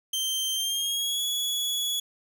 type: tone with pitch glide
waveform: sawtooth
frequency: 3136 to 3381 Hz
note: G7 to G#7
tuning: 0 to +30 cents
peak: -23 dBFS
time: 0.13-2 s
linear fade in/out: 5 ms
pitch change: +130 cents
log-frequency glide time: 0.54-1.23 s
effects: none